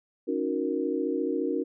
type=chord; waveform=sine; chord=D# minor seventh; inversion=third; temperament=equal with one note detuned; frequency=277.2 / 311.1 / 366 / 466.2 Hz; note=C#4 / D#4 / F#4 / A#4; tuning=0 / 0 / -19 / 0 cents; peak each=-31 dBFS; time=0.27-1.64 s; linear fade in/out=20 ms; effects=none